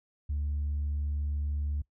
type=tone; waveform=sine; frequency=73 Hz; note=D2; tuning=10 cents flat; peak=-27 dBFS; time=0.29-1.82 s; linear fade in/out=10 ms; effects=noise-tail reverb RT60 0.1 s tail -22 dB re dry + tanh soft clip ceiling -26 dBFS